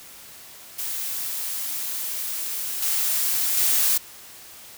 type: noise with level steps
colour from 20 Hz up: blue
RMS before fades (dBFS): -29 / -23 / -20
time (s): 0.78-3.98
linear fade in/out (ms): 10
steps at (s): 2.82 / 3.57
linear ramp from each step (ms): 5
effects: white hiss -44 dBFS RMS until 4.77 s